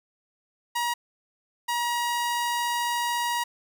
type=tone bursts at uneven times; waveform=sawtooth; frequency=954 Hz; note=A#5; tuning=40 cents sharp; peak=-21 dBFS; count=2; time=0.75-0.94 / 1.68-3.44 s; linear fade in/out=10 ms; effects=none